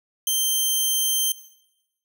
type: tone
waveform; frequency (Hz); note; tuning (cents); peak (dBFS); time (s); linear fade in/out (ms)
10% pulse; 3136; G7; 0; -12; 0.27-1.32; 2
effects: noise-tail reverb RT60 0.9 s tail -17 dB re dry